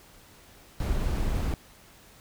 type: noise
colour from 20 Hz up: brown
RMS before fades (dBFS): -27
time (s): 0.8-1.54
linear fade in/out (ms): 2
effects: pink hiss -54 dBFS RMS until 2.2 s